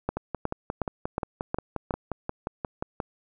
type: two click trains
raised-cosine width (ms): 1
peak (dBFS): -15 / -12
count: 17 / 6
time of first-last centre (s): 0.17-3.002 / 0.09-1.908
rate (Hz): 5.65 / 2.75
effects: none